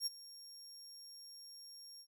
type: tone with ADSR envelope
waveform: 30% pulse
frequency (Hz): 5550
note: F8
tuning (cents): -12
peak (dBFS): -29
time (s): 0-2.07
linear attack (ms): 64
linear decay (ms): 21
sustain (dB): -19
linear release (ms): 69
effects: none